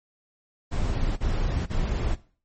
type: noise bursts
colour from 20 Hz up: brown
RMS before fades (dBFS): -25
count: 3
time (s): 0.71-2.156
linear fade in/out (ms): 20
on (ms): 460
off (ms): 33
effects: noise-tail reverb RT60 0.4 s tail -17 dB re dry + MP3 32 kbps